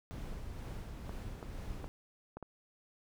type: noise with tremolo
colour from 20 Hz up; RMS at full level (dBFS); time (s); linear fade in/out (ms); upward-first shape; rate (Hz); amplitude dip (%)
brown; -42; 0.11-1.88; 0; sine; 2.1; 30
type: clicks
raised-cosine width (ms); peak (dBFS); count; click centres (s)
1; -30; 5; 1.094 / 1.428 / 1.843 / 2.37 / 2.427
effects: none